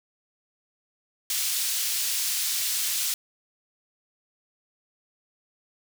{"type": "high-pass noise", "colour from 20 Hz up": "pink", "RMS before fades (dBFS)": -27, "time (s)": [1.3, 3.14], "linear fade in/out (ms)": 2, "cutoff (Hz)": 4000, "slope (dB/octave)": 12, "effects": []}